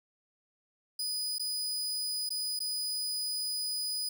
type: tone with dropouts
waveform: sawtooth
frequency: 4971 Hz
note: D#8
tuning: 2 cents flat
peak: -29 dBFS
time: 0.99-4.09 s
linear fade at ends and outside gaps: 5 ms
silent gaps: 1.384-1.395 / 2.292-2.304 / 2.592-2.602 s
effects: none